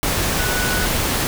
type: tone in noise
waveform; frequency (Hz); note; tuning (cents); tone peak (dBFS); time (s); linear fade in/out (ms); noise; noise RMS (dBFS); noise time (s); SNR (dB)
sine; 1480; F#6; 0; -24; 0.39-0.86; 0; pink; -20; 0.03-1.27; -7
effects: none